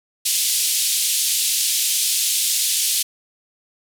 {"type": "band-pass noise", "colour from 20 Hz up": "white", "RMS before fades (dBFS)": -20, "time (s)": [0.25, 3.03], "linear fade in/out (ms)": 10, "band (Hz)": [2900, 12000], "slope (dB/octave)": 24, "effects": []}